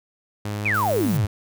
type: tone with pitch glide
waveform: sawtooth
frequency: 103.83 to 105.1 Hz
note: G#2 to G#2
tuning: 0 to +21 cents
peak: -22 dBFS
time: 0.45-1.27 s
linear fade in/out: 5 ms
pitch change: +21 cents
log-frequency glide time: 0.57-0.94 s
type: exponential sweep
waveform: sine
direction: down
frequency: 2637 to 86.8 Hz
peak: -19 dBFS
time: 0.65-1.26 s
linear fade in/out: 10 ms
type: noise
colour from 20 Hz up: blue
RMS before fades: -36 dBFS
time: 0.74-1.17 s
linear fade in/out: 2 ms
effects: none

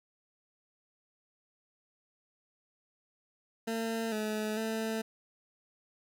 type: tone with pitch steps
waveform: 20% pulse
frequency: 226.3 / 214.7 / 222 Hz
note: A3 / A3 / A3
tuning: +49 / -42 / +16 cents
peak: -27 dBFS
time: 3.67-5.02 s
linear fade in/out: 10 ms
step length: 450 ms
effects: none

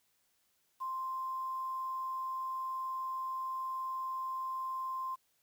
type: tone with quantisation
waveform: sine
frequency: 1046.5 Hz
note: C6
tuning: in tune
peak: -35 dBFS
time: 0.8-5.16 s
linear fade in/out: 20 ms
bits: 10
effects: white hiss -75 dBFS RMS until 5.42 s

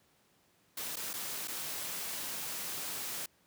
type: noise with dropouts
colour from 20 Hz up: white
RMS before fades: -39 dBFS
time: 0.77-3.26 s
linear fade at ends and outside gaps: 5 ms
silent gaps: 0.959-0.967 / 1.133-1.137 / 1.475-1.48 s
effects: pink hiss -69 dBFS RMS until 3.46 s + high-pass 100 Hz 12 dB/octave

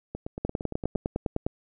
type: two click trains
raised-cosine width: 2 ms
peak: -13 / -20 dBFS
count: 11 / 8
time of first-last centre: 0.45-1.465 / 0.15-0.953 s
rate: 9.85 / 8.72 Hz
effects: none

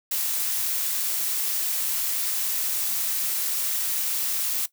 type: noise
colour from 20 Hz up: blue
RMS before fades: -26 dBFS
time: 0.11-4.66 s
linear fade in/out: 5 ms
effects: noise-tail reverb RT60 0.1 s tail -17 dB re dry

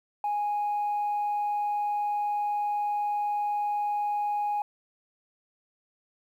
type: tone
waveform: sine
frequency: 828 Hz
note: G#5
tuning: 5 cents flat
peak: -24 dBFS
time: 0.24-4.62 s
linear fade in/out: 2 ms
effects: tanh soft clip ceiling -23 dBFS + 10-bit

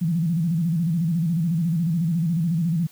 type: tone with vibrato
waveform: sine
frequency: 166.7 Hz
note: E3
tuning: 20 cents sharp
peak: -19 dBFS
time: 0.01-2.87 s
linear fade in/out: 10 ms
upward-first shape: square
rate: 14 Hz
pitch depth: 100 cents each way
effects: white hiss -52 dBFS RMS until 2.91 s

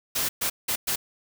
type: noise bursts at uneven times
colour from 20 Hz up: white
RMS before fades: -26 dBFS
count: 4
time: 0.15-0.29 / 0.41-0.5 / 0.68-0.76 / 0.87-0.96 s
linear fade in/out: 10 ms
effects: none

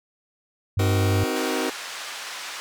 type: tone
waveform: sine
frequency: 98.7 Hz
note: G2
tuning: 12 cents sharp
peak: -19 dBFS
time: 0.77-1.24 s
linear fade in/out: 5 ms
type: chord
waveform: sawtooth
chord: C half-diminished seventh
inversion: none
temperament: just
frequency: 261.6 / 314 / 376.7 / 470.9 Hz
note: C4 / Eb4 / Gb4 / Bb4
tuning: 0 / +16 / +31 / +18 cents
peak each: -25 dBFS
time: 0.79-1.7 s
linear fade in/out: 5 ms
type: band-pass noise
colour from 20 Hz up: pink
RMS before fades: -35 dBFS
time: 1.36-2.6 s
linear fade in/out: 0 ms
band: 1100 to 7100 Hz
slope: 12 dB/octave
effects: none

